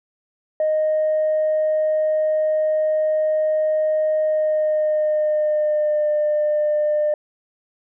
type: tone with pitch glide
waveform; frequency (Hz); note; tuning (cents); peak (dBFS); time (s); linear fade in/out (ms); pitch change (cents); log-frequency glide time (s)
sine; 620 to 601; D#5 to D5; -6 to +40; -15; 0.6-7.14; 2; -54; 4.23-6.08
effects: tanh soft clip ceiling -13 dBFS